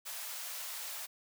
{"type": "high-pass noise", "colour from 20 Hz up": "white", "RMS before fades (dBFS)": -42, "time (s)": [0.05, 1.07], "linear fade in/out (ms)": 20, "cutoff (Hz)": 600, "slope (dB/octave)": 24, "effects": []}